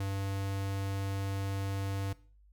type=tone; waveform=square; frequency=98 Hz; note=G2; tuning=in tune; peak=-33 dBFS; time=0-2.13 s; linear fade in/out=5 ms; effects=noise-tail reverb RT60 0.4 s tail -18 dB re dry + added 50 Hz sine -58 dBFS peak until 2.52 s